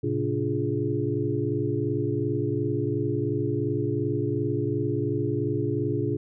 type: tone cluster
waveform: sine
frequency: 110.8 / 133.6 / 290.6 / 348.3 / 419.4 Hz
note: A2 / C3 / D4 / F4 / G#4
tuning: +13 / +36 / -18 / -5 / +17 cents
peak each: -30 dBFS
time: 0.03-6.17 s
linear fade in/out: 10 ms
effects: none